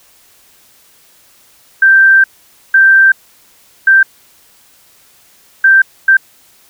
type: tone bursts at uneven times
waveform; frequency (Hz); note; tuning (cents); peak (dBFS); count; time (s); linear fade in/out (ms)
sine; 1568; G6; 0; -3; 5; 1.82-2.24 / 2.74-3.12 / 3.87-4.03 / 5.64-5.82 / 6.08-6.17; 5
effects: white hiss -47 dBFS RMS until 6.69 s

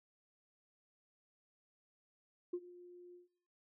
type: tone with ADSR envelope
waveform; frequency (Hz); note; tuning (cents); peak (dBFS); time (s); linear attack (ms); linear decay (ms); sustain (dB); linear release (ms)
sine; 354.4; F4; +25; -33; 2.53-3.28; 8; 56; -20; 140
effects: noise-tail reverb RT60 0.7 s tail -19 dB re dry + tanh soft clip ceiling -31 dBFS

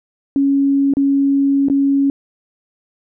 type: tone with dropouts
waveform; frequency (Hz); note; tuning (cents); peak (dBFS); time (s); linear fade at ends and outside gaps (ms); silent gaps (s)
sine; 277.2; C#4; 0; -11; 0.36-2.1; 1; 0.937-0.969 / 1.685-1.699
effects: none

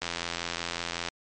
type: click train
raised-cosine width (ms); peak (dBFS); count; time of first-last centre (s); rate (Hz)
0.2; -13; 92; 0.02-1.086; 85.4
effects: MP3 48 kbps

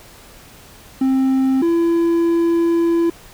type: tone pair in turn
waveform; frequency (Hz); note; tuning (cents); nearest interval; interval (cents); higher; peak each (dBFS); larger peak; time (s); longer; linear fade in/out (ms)
triangle; 264.5 / 336.7; C4 / E4; +19 / +37; major third; 418; second; -11; neither; 1.01-1.62 / 1.62-3.1; second; 5
effects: pink hiss -43 dBFS RMS until 3.33 s

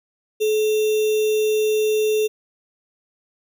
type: tone with sample-and-hold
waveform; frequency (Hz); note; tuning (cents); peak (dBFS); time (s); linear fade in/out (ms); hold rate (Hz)
sine; 430; A4; -40; -16; 0.4-2.28; 20; 3150
effects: none

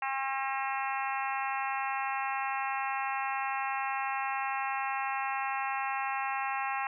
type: harmonic tone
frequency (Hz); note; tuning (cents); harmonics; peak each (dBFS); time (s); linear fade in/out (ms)
269; C4; +48; 3 / 4 / 5 / 6 / 7 / 8 / 9 / 10; -34 / -36 / -41 / -42 / -40 / -43 / -44 / -41; 0.02-6.87; 2
effects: none

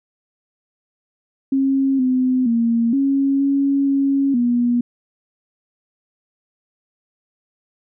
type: tone with pitch steps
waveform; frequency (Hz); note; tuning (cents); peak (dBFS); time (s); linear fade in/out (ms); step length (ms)
sine; 270.2 / 255.7 / 231.8 / 274.7 / 277.5 / 275.6 / 241.2; C#4 / C4 / A#3 / C#4 / C#4 / C#4 / B3; -44 / -40 / -10 / -16 / +2 / -10 / -41; -14; 1.52-4.81; 5; 470
effects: none

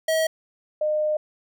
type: tone pair in turn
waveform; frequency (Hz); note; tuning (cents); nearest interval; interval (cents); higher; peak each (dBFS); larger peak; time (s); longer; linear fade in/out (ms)
square / sine; 640 / 609.7; D#5 / D#5; +49 / -35; minor second; 84; first; -20; neither; 0.08-0.27 / 0.81-1.17; second; 5
effects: none

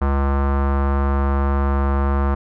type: tone with low-pass filter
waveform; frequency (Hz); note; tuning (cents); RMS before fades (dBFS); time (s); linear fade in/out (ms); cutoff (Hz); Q
square; 69.3; C#2; 0; -18; 0.01-2.35; 10; 1200; 2.6
effects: none

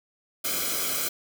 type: noise with comb filter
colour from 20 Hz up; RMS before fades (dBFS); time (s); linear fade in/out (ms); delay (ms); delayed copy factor
white; -28; 0.44-1.09; 10; 1.1; -0.85
effects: none

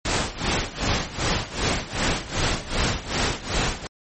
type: noise with tremolo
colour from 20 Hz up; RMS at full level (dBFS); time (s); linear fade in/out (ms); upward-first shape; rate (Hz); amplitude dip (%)
pink; -21; 0.05-3.87; 2; sine; 2.6; 85
effects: MP3 32 kbps

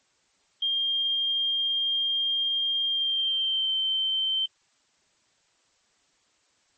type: tone with pitch glide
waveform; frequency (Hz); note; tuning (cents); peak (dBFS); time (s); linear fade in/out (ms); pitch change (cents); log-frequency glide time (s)
sine; 3207 to 3105; G7 to G7; +39 to -17; -23; 0.62-4.46; 5; -56; 2.86-3.74
effects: white hiss -67 dBFS RMS until 6.77 s + MP3 32 kbps

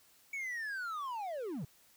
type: linear sweep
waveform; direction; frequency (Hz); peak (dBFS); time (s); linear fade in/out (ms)
triangle; down; 2262 to 116.54; -35; 0.33-1.65; 5
effects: white hiss -65 dBFS RMS until 1.96 s

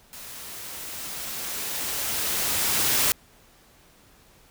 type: noise with level ramp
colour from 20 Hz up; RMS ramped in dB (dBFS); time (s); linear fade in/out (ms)
white; -41 to -21; 0.13-3.12; 0
effects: pink hiss -56 dBFS RMS until 4.5 s

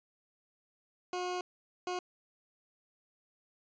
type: tone bursts at uneven times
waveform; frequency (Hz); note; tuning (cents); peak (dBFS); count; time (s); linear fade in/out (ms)
20% pulse; 360.9; F#4; -43; -29; 2; 1.13-1.41 / 1.87-1.99; 2
effects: resampled to 16000 Hz

